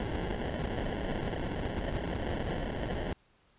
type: noise with sample-and-hold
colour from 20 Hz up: pink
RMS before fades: -34 dBFS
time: 0-3.13 s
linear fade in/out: 2 ms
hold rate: 1225 Hz
effects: pink hiss -67 dBFS RMS until 3.58 s + resampled to 8000 Hz